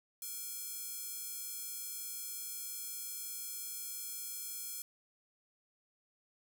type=tone with high-pass filter; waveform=square; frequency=472.8 Hz; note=A#4; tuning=24 cents sharp; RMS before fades=-43 dBFS; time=0.22-4.82 s; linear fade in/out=2 ms; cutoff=9000 Hz; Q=0.83; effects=none